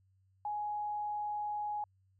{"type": "tone", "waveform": "sine", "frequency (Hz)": 835, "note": "G#5", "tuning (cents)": 9, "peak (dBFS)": -34, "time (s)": [0.45, 1.84], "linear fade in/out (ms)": 2, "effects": ["added 95 Hz sine -67 dBFS peak until 2.19 s"]}